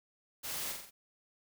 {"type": "noise with echo", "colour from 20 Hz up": "white", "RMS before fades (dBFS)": -40, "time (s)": [0.43, 0.73], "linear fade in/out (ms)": 20, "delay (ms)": 45, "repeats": 4, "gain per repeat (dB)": -4, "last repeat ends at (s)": 0.91, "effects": []}